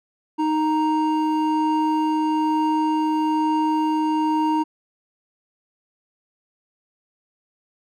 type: tone pair together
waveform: triangle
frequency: 311.1 / 932.2 Hz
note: D#4 / A#5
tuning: 0 / 0 cents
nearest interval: octave + perfect fifth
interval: 1900 cents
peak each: -18 / -20 dBFS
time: 0.38-4.64 s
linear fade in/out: 20 ms
effects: none